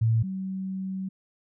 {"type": "tone pair in turn", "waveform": "sine", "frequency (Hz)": [113, 190.04], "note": ["A2", "F#3"], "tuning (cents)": [47, 47], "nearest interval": "major sixth", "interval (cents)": 900, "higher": "second", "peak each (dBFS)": [-19, -29], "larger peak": "first", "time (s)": [[0.01, 0.23], [0.23, 1.09]], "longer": "second", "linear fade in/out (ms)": 10, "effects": []}